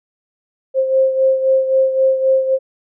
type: beating tone pair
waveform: sine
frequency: 528 / 531.8 Hz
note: C5 / C5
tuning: +16 / +28 cents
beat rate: 3.8 Hz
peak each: -12 / -19 dBFS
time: 0.74-2.59 s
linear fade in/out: 50 ms
effects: none